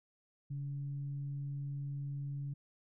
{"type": "tone with frequency modulation", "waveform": "sine", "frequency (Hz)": 140, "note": "C#3", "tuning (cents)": 18, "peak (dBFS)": -37, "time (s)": [0.5, 2.54], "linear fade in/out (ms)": 10, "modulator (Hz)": 150, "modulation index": 0.2, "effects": []}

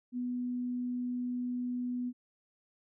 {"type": "tone", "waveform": "sine", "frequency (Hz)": 246.9, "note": "B3", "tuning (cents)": 0, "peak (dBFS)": -32, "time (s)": [0.12, 2.13], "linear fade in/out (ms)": 50, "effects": []}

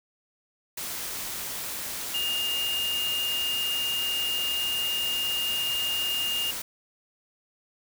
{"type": "tone in noise", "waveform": "sine", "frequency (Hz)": 2828, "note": "F7", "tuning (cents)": 21, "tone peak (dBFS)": -26, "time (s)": [2.14, 6.51], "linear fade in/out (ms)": 5, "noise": "white", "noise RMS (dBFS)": -34, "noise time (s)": [0.77, 6.62], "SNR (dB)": 5, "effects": []}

